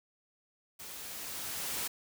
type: noise with level ramp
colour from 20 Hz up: white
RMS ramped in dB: -46 to -35 dBFS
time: 0.79-1.88 s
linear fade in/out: 10 ms
effects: none